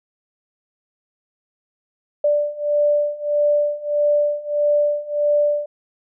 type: beating tone pair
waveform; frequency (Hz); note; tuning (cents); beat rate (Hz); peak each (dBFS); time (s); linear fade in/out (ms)
sine; 587.3 / 588.9; D5 / D5; 0 / +5; 1.6; -20 / -18; 2.24-5.66; 5
effects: none